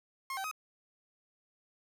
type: tone with pitch steps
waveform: 30% pulse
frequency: 1073 / 772 / 1261 Hz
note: C6 / G5 / D#6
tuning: +43 / -27 / +23 cents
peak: -33 dBFS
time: 0.3-0.513 s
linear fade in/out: 2 ms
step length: 71 ms
effects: none